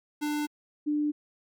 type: tone pair in turn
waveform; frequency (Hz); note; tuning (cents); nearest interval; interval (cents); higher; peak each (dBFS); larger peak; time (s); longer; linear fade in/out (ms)
square / sine; 297.3 / 297.3; D4 / D4; +21 / +21; unison; 0; neither; -28 / -24; second; 0.21-0.47 / 0.86-1.12; neither; 20
effects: MP3 96 kbps